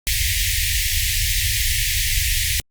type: band-stop noise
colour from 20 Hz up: pink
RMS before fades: -20 dBFS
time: 0.07-2.6 s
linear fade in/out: 0 ms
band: 110 to 1800 Hz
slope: 96 dB/octave
effects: Opus 48 kbps